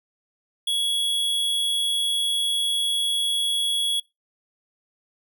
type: tone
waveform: square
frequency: 3350 Hz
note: G#7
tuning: 14 cents sharp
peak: -22 dBFS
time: 0.67-4 s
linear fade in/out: 5 ms
effects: noise-tail reverb RT60 0.2 s tail -22 dB re dry